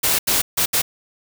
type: noise bursts at uneven times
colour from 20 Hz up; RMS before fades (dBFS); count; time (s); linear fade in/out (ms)
white; -18; 4; 0.03-0.19 / 0.27-0.42 / 0.57-0.66 / 0.73-0.82; 10
effects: none